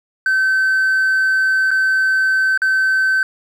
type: tone with dropouts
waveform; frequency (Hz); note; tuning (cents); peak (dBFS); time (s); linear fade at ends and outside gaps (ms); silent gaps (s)
triangle; 1538; G6; -33; -10; 0.26-3.23; 2; 1.707-1.713 / 2.576-2.618
effects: tanh soft clip ceiling -7 dBFS